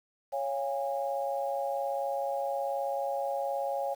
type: chord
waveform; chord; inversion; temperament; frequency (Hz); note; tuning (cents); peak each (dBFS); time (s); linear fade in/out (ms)
sine; Db major; none; equal with one note detuned; 554.4 / 698.5 / 817.3; Db5 / F5 / Ab5; 0 / 0 / -28; -32 / -36 / -34; 0.32-3.95; 20
effects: 9-bit